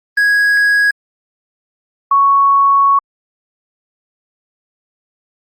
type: tone pair in turn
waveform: triangle / sine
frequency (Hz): 1658 / 1110.7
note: G#6 / C#6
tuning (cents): -3 / +3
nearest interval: perfect fifth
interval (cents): 694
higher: first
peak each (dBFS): -7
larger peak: neither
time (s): 0.17-0.91 / 2.11-2.99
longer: second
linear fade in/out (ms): 5
effects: Opus 24 kbps